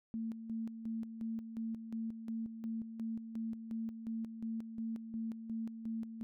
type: tone with tremolo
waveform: sine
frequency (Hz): 225.3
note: A3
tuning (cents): +41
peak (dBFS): -36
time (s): 0.14-6.23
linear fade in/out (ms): 0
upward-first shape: square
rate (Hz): 2.8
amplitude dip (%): 60
effects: none